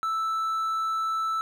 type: tone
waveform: triangle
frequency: 1318.5 Hz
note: E6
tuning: in tune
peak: -23 dBFS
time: 0.03-1.41 s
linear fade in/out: 0 ms
effects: none